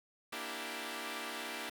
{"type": "chord", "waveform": "5% pulse", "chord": "E half-diminished seventh", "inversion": "second", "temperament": "equal", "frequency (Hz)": [233.1, 293.7, 329.6, 392], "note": ["Bb3", "D4", "E4", "G4"], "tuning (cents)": [0, 0, 0, 0], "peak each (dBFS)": -34, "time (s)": [0.32, 1.7], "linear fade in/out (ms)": 10, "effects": ["9-bit"]}